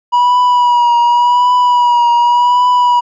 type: tone with vibrato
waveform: triangle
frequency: 970 Hz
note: B5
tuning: 31 cents flat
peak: -5 dBFS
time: 0.12-3.01 s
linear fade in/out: 20 ms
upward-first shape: triangle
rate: 0.88 Hz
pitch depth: 39 cents each way
effects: resampled to 16000 Hz